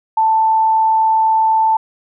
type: tone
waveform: sine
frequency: 884 Hz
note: A5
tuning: 8 cents sharp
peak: -10 dBFS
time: 0.17-1.77 s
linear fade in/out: 5 ms
effects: none